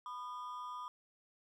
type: ring-modulated tone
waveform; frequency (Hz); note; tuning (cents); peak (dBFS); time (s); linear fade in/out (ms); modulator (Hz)
triangle; 1108.7; C#6; 0; -37; 0.06-0.88; 0; 114
effects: none